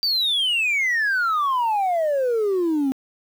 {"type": "exponential sweep", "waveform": "sine", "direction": "down", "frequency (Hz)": [4699, 260], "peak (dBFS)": -16, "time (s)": [0.03, 2.92], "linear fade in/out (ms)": 0, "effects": ["tanh soft clip ceiling -17 dBFS", "8-bit"]}